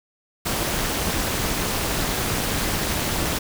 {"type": "noise with amplitude modulation", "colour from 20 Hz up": "pink", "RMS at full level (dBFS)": -21, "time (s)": [0.45, 3.39], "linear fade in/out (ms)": 10, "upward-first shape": "sine", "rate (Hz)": 248, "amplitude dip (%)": 70, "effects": []}